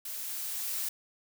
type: noise with level ramp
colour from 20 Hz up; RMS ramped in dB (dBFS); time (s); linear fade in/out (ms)
blue; -39 to -33; 0.05-0.89; 5
effects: none